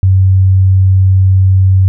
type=tone; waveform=sine; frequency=94.8 Hz; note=F#2; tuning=43 cents sharp; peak=-4 dBFS; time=0.03-1.88 s; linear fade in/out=0 ms; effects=none